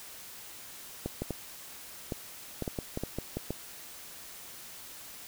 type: clicks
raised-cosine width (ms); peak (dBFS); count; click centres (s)
2; -19; 12; 1.06 / 1.22 / 1.307 / 2.122 / 2.623 / 2.678 / 2.788 / 2.974 / 3.036 / 3.186 / 3.37 / 3.506
effects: white hiss -47 dBFS RMS until 5.27 s